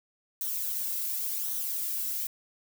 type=noise with flanger; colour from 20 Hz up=violet; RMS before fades=-32 dBFS; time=0.41-2.27 s; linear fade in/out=2 ms; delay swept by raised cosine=0.4 to 1.7 ms; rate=0.9 Hz; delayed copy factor=-0.5; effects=none